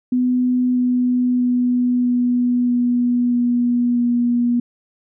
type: tone with pitch steps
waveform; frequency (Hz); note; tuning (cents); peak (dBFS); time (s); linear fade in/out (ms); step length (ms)
sine; 250 / 248.4 / 246.8 / 245.3 / 243.7 / 242.2 / 240.6; B3 / B3 / B3 / B3 / B3 / B3 / B3; +21 / +10 / -1 / -12 / -23 / -34 / -45; -14; 0.12-4.6; 5; 640
effects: none